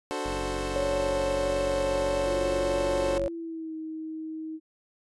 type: chord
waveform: 25% pulse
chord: D dominant seventh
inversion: none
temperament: equal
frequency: 293.7 / 370 / 440 / 523.3 Hz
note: D4 / F#4 / A4 / C5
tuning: 0 / 0 / 0 / 0 cents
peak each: -32 dBFS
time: 0.11-3.18 s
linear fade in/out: 0 ms
type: tone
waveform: sawtooth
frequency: 46 Hz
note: F#1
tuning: 9 cents flat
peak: -30 dBFS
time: 0.25-3.28 s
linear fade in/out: 10 ms
type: tone with vibrato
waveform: sine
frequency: 554.4 Hz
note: C#5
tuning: in tune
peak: -26 dBFS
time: 0.76-3.28 s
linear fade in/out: 0 ms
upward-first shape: sine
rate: 1.6 Hz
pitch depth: 13 cents each way
type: tone with pitch glide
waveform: sine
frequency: 349.2 to 316.5 Hz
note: F4 to D#4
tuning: 0 to +30 cents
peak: -33 dBFS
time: 2.24-4.6 s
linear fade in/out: 50 ms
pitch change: -170 cents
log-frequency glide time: 3.03-3.75 s
effects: resampled to 24000 Hz